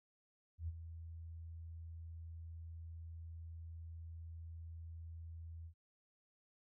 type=tone with ADSR envelope; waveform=sine; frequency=82.41 Hz; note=E2; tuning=in tune; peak=-37 dBFS; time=0.58-5.74 s; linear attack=100 ms; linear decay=36 ms; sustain=-10 dB; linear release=82 ms; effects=none